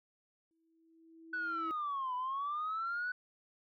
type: tone with exponential growth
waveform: sine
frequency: 326.4 Hz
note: E4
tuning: 17 cents flat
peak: -37 dBFS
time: 0.51-1.71 s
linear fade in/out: 0 ms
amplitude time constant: 260 ms
type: linear two-way sweep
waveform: sine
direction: down then up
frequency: 1498 to 987.8 to 1498 Hz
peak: -33 dBFS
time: 1.33-3.12 s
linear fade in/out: 5 ms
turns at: 2.15 s
effects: tanh soft clip ceiling -31 dBFS